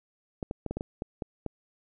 clicks, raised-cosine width 2 ms, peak -19 dBFS, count 9, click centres 0.428 / 0.511 / 0.663 / 0.71 / 0.77 / 0.809 / 1.021 / 1.222 / 1.463 s, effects none

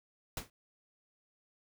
pink noise with exponential decay, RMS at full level -34 dBFS, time 0.37-0.5 s, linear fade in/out 2 ms, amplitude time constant 28 ms, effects none

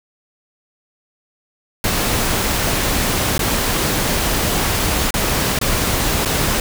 pink noise with dropouts, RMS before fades -18 dBFS, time 1.84-6.6 s, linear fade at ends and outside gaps 2 ms, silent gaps 3.38-3.392 / 5.107-5.14 / 5.589-5.613 / 6.251-6.257 s, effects none

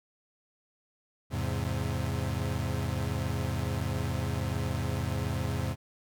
35% pulse chord, E augmented, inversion none, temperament equal, 82.41 / 103.83 / 130.81 Hz, E2 / G#2 / B#2, 0 / 0 / 0 cents, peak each -32 / -32 / -32 dBFS, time 1.3-5.76 s, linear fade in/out 50 ms, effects none

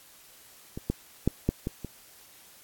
clicks, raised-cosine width 3 ms, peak -22 / -13 / -9 / -10 / -16 / -22 dBFS, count 6, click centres 0.775 / 0.9 / 1.276 / 1.49 / 1.671 / 1.847 s, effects white hiss -54 dBFS RMS until 2.63 s + AAC 64 kbps

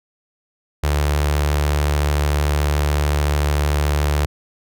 sawtooth tone with notch filter, 73.6 Hz, D2, 4 cents sharp, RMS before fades -18 dBFS, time 0.83-4.26 s, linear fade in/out 10 ms, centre 230 Hz, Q 1.2, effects none

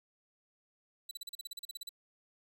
sawtooth tone bursts, 3958 Hz, B7, 3 cents sharp, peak -37 dBFS, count 14, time 1.09-1.892 s, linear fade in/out 5 ms, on 22 ms, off 38 ms, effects none

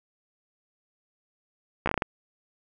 slowing click train, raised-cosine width 0.5 ms, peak -10 dBFS, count 7, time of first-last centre 1.86-2.022 s, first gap 14 ms, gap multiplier 1.26, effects none

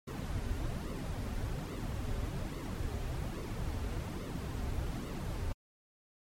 brown noise with flanger, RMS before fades -37 dBFS, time 0.07-5.53 s, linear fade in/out 10 ms, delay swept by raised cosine 1.2 to 6.3 ms, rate 1.2 Hz, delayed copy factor -0.65, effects MP3 64 kbps

